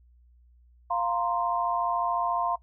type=chord; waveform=sine; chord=F suspended fourth; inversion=none; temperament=equal; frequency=698.5 / 932.3 / 1046.5 Hz; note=F5 / Bb5 / C6; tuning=0 / 0 / 0 cents; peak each=-29 / -30 / -29 dBFS; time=0.9-2.56 s; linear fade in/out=10 ms; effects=noise-tail reverb RT60 0.1 s tail -18 dB re dry + added 60 Hz sine -55 dBFS peak until 2.62 s